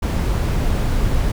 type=noise; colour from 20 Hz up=brown; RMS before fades=-18 dBFS; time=0.02-1.32 s; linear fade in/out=10 ms; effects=none